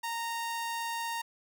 sawtooth tone, 926 Hz, A#5, 12 cents flat, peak -29 dBFS, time 0.03-1.22 s, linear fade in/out 10 ms, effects none

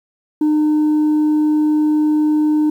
sine tone, 304 Hz, D#4, 40 cents flat, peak -9 dBFS, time 0.41-2.7 s, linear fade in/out 5 ms, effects tanh soft clip ceiling -11 dBFS + 8-bit

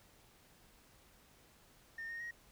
sine tone with pitch steps, 1819 / 1850.8 / 1883.1 Hz, A#6 / A#6 / A#6, -43 / -13 / +17 cents, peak -40 dBFS, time 1.98-2.31 s, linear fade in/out 5 ms, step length 110 ms, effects tanh soft clip ceiling -39 dBFS + pink hiss -65 dBFS RMS until 2.51 s

